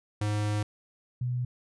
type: tone pair in turn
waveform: square / sine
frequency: 104.9 / 123.92 Hz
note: G#2 / B2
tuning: +18 / +6 cents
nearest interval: minor third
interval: 288 cents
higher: second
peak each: -27 dBFS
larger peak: neither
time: 0.21-0.63 / 1.21-1.45 s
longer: first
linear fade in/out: 5 ms
effects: resampled to 24000 Hz